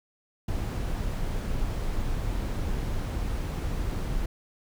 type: noise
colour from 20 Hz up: brown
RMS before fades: -29 dBFS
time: 0.48-4.26 s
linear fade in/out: 5 ms
effects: none